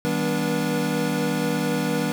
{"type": "tone cluster", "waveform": "square", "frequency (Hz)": [160.1, 197.2, 243.9, 292.7, 484.5], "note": ["D#3", "G3", "B3", "D4", "B4"], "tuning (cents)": [50, 11, -21, -6, -33], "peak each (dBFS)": -29, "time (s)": [0.05, 2.12], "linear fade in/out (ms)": 0, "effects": ["8-bit"]}